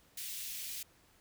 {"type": "high-pass noise", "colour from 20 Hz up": "white", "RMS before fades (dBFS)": -42, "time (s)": [0.17, 0.83], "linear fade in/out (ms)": 5, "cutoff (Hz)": 2200, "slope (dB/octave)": 24, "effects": ["pink hiss -66 dBFS RMS until 1.2 s"]}